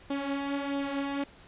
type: tone with flanger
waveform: sawtooth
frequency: 279.5 Hz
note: C#4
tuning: 14 cents sharp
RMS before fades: -32 dBFS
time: 0.1-1.24 s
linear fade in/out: 5 ms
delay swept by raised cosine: 0.22 to 4.72 ms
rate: 1.5 Hz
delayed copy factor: +0.5
effects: pink hiss -54 dBFS RMS until 1.47 s + resampled to 8000 Hz